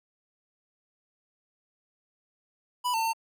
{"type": "tone with pitch steps", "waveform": "square", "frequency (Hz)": [988, 898, 903], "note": ["B5", "A5", "A5"], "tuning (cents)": [0, 35, 45], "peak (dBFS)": -26, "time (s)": [2.84, 3.134], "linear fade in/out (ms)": 20, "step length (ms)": 98, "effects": []}